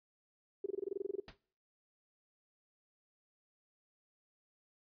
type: tone bursts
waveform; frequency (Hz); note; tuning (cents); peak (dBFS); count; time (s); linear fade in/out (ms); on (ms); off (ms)
sine; 392; G4; 0; -33; 13; 0.64-1.201; 5; 21; 24
type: noise with exponential decay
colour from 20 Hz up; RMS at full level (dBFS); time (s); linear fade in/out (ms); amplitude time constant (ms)
pink; -45; 1.28-1.38; 2; 20
effects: noise-tail reverb RT60 0.5 s tail -22 dB re dry + resampled to 11025 Hz